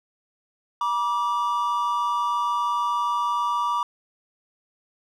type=tone pair together; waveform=triangle; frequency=963 / 1169.5 Hz; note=B5 / D6; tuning=-44 / -8 cents; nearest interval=minor third; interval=336 cents; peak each=-23 / -22 dBFS; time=0.81-3.83 s; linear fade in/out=2 ms; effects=none